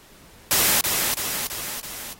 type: noise with echo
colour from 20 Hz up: white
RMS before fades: -19 dBFS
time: 0.51-0.81 s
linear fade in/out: 0 ms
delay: 330 ms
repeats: 4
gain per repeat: -4 dB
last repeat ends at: 2.13 s
effects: pink hiss -50 dBFS RMS until 2.19 s + AAC 48 kbps